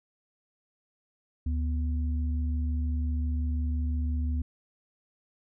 sine tone pair together, 73.72 / 246.9 Hz, D2 / B3, +7 / 0 cents, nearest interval octave + major sixth, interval 2093 cents, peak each -26 / -37 dBFS, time 1.46-4.42 s, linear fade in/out 5 ms, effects none

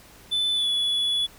triangle tone with pitch glide, 3507 to 3413 Hz, A7 to G#7, -6 to +47 cents, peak -20 dBFS, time 0.31-1.27 s, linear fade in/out 20 ms, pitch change -47 cents, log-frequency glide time 0.53-0.68 s, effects pink hiss -50 dBFS RMS until 1.38 s

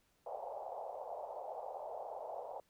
white band-pass noise, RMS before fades -45 dBFS, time 0.26-2.6 s, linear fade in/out 2 ms, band 500 to 840 Hz, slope 48 dB/octave, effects pink hiss -75 dBFS RMS until 2.69 s

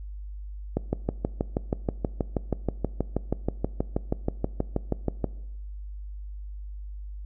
click train, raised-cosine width 2 ms, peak -11 dBFS, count 29, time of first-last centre 0.77-5.243 s, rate 6.26 Hz, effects noise-tail reverb RT60 0.9 s tail -20 dB re dry + added 50 Hz sine -35 dBFS peak until 7.25 s

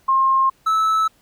sine / triangle tone pair in turn, 1066 / 1306.1 Hz, C6 / E6, +32 / -16 cents, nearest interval major third, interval 352 cents, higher second, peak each -13 dBFS, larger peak neither, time 0.08-0.5 / 0.66-1.08 s, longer neither, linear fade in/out 10 ms, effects pink hiss -58 dBFS RMS until 1.21 s

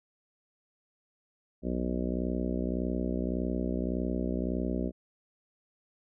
harmonic tone, 61.74 Hz, B1, in tune, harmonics 1 / 3 / 4 / 5 / 6 / 7 / 8 / 9 / 10, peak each -35 / -34 / -34 / -38 / -38 / -44 / -44 / -43 / -43 dBFS, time 1.62-4.92 s, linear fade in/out 50 ms, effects none

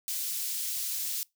white high-pass noise, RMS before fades -33 dBFS, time 0.08-1.23 s, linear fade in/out 0 ms, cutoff 4000 Hz, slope 12 dB/octave, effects noise-tail reverb RT60 0.2 s tail -24 dB re dry

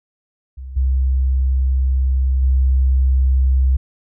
sine tone with level steps, 65.4 Hz, C2, in tune, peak -28 / -13 / -11 dBFS, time 0.57-3.77 s, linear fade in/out 10 ms, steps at 0.76 / 2.42 s, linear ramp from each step 10 ms, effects none

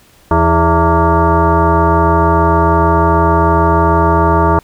sine tone with frequency modulation, 415.3 Hz, G#4, in tune, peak -7 dBFS, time 0.31-4.59 s, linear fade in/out 2 ms, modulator 248 Hz, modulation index 3.1, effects pink hiss -47 dBFS RMS until 4.63 s

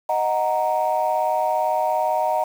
sine chord, D# minor, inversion none, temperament equal, 622.3 / 740 / 932.3 Hz, D#5 / F#5 / A#5, 0 / 0 / 0 cents, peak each -22 dBFS, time 0.09-2.44 s, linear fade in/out 5 ms, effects tanh soft clip ceiling -11 dBFS + 7-bit

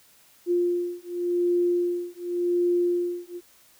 sine beating tone pair, 350.7 / 351.59 Hz, F4 / F4, +7 / +12 cents, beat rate 0.89 Hz, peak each -25 dBFS, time 0.46-3.41 s, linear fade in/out 50 ms, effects white hiss -57 dBFS RMS until 3.79 s

